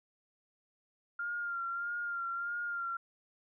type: tone with vibrato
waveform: sine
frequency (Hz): 1396.9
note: F6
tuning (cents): 0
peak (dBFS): -34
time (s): 1.19-2.97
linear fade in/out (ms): 5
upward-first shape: sine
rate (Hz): 1.6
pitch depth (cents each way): 33
effects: none